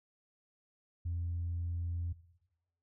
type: tone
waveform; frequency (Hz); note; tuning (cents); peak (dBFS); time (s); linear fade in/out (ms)
sine; 85.7; F2; -32; -32; 1.05-2.13; 10
effects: noise-tail reverb RT60 0.9 s tail -18 dB re dry + tanh soft clip ceiling -30 dBFS